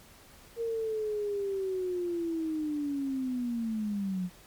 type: linear sweep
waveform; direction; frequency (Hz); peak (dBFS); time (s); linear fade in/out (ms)
sine; down; 466.2 to 176.9; -29; 0.56-4.3; 50
effects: pink hiss -55 dBFS RMS until 4.46 s + MP3 96 kbps